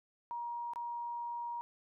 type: tone with dropouts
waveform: sine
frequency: 948 Hz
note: A#5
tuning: 29 cents sharp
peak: -37 dBFS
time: 0.31-1.61 s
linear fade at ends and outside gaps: 0 ms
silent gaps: 0.735-0.759 s
effects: none